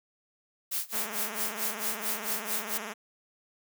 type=noise with tremolo; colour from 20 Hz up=blue; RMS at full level=-30 dBFS; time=0.71-2.78 s; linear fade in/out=10 ms; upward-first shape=sine; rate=4.5 Hz; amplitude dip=95%
type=tone with vibrato; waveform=5% pulse; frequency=216.3 Hz; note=A3; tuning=29 cents flat; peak=-25 dBFS; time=0.92-2.94 s; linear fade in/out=20 ms; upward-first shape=sine; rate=20 Hz; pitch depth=120 cents each way
effects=none